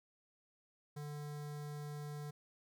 square tone with notch filter, 147.5 Hz, D3, 8 cents sharp, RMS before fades -45 dBFS, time 0.96-2.31 s, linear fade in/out 10 ms, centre 2700 Hz, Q 1.6, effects none

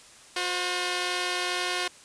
5% pulse tone pair together, 359.9 / 518.7 Hz, F#4 / C5, -48 / -15 cents, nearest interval tritone, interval 633 cents, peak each -16 / -22 dBFS, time 0.36-1.88 s, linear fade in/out 5 ms, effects white hiss -51 dBFS RMS until 2.04 s + resampled to 22050 Hz

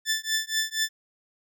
15% pulse tone with tremolo, 1760 Hz, A6, in tune, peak -15 dBFS, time 0.05-0.89 s, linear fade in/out 50 ms, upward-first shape triangle, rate 4.2 Hz, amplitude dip 100%, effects none

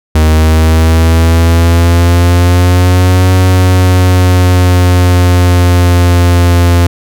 45% pulse exponential two-way sweep, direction up then down, 77.78 to 92.5 to 86.6 Hz, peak -4 dBFS, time 0.15-6.87 s, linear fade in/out 5 ms, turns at 3.33 s, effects none

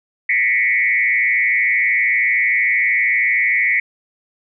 sine tone with frequency modulation, 2093 Hz, C7, in tune, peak -13 dBFS, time 0.29-3.8 s, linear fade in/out 5 ms, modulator 113 Hz, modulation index 1.7, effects none

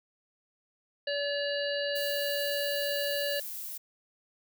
harmonic tone, 572 Hz, D5, 46 cents flat, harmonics 1 / 3 / 5 / 7 / 8, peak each -31 / -36 / -38 / -39 / -40 dBFS, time 1.07-3.4 s, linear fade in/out 5 ms
violet noise, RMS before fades -39 dBFS, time 1.95-3.78 s, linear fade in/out 10 ms
effects none

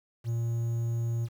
triangle tone with quantisation, 116.54 Hz, A#2, in tune, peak -25 dBFS, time 0.24-1.29 s, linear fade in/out 50 ms, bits 9, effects none

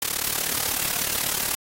white noise with amplitude modulation, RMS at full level -22 dBFS, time 0.02-1.55 s, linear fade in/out 2 ms, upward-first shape sine, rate 36.3 Hz, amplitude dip 85%, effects AAC 48 kbps

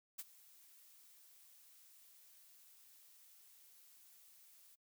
blue noise with ADSR envelope, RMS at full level -44 dBFS, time 0.18-4.76 s, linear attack 14 ms, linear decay 36 ms, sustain -20 dB, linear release 20 ms, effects noise-tail reverb RT60 0.1 s tail -26 dB re dry

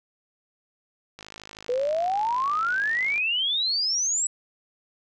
click train, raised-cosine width 0.2 ms, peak -23 dBFS, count 106, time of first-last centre 1.19-3.179 s, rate 52.8 Hz
sine exponential sweep, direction up, 480.7 to 7902 Hz, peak -22 dBFS, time 1.69-4.27 s, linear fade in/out 2 ms
effects none

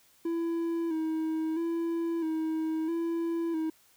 triangle tone with vibrato, 326.1 Hz, E4, 19 cents flat, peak -26 dBFS, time 0.25-3.7 s, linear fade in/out 5 ms, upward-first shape square, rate 0.76 Hz, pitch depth 43 cents each way, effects white hiss -63 dBFS RMS until 3.96 s

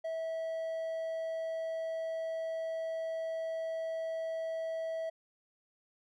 triangle tone, 650 Hz, E5, 24 cents flat, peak -32 dBFS, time 0.04-5.1 s, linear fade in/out 10 ms, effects none

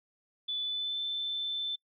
sine tone with pitch glide, 3478 to 3533 Hz, A7 to A7, -21 to +6 cents, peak -31 dBFS, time 0.48-1.76 s, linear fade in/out 10 ms, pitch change +27 cents, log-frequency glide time 0.61-1 s, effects noise-tail reverb RT60 0.1 s tail -26 dB re dry

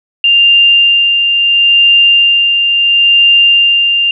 sine tone with tremolo, 2794 Hz, F7, in tune, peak -3 dBFS, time 0.24-4.11 s, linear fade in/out 2 ms, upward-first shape sine, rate 0.73 Hz, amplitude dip 40%, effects none

